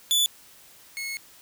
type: tone pair in turn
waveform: sawtooth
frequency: 3469 / 2180 Hz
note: A7 / C#7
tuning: -25 / -29 cents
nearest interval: minor sixth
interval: 804 cents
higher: first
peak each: -16 / -27 dBFS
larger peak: first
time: 0.11-0.26 / 0.97-1.17 s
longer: second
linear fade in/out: 0 ms
effects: white hiss -52 dBFS RMS until 1.41 s